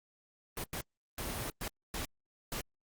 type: noise bursts at uneven times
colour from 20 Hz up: pink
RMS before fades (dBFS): -38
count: 6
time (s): 0.57-0.64 / 0.73-0.81 / 1.18-1.5 / 1.61-1.68 / 1.94-2.05 / 2.52-2.61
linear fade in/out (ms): 2
effects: Opus 24 kbps

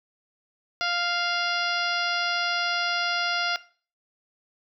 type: harmonic tone with a mistuned harmonic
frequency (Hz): 698.5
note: F5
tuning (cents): 0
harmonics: 1 / 2 / 3 / 4 / 5 / 6 / 7 / 8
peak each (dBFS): -31 / -28 / -33 / -33 / -36 / -36 / -33 / -40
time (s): 0.81-3.56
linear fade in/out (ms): 0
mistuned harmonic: 5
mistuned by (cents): -32
effects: noise-tail reverb RT60 0.4 s tail -17 dB re dry

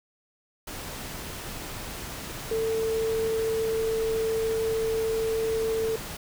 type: tone in noise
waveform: sine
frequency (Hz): 446.7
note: A4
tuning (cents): +26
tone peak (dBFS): -24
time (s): 2.51-5.96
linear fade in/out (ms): 5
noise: pink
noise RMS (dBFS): -37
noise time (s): 0.67-6.17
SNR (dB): +10
effects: none

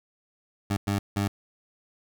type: tone bursts at uneven times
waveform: 20% pulse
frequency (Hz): 100.4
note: G2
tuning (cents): +42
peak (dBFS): -19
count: 3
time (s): 0.7-0.77 / 0.87-0.99 / 1.16-1.28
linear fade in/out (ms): 5
effects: none

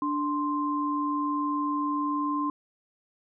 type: tone pair together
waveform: sine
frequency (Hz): 293.4 / 1046.5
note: D4 / C6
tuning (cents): -2 / 0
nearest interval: octave + minor seventh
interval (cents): 2202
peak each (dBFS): -28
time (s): 0.02-2.5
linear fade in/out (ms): 2
effects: none

